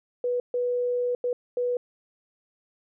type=tone bursts at uneven times; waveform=sine; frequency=490.5 Hz; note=B4; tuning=12 cents flat; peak=-23 dBFS; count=4; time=0.24-0.4 / 0.54-1.15 / 1.24-1.33 / 1.57-1.77 s; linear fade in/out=2 ms; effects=none